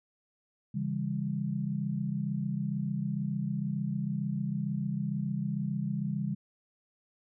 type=tone cluster; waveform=sine; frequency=139.3 / 166 / 201.4 Hz; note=C#3 / E3 / G3; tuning=+9 / +12 / +47 cents; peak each=-34 / -35 / -33 dBFS; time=0.74-6.35 s; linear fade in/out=10 ms; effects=none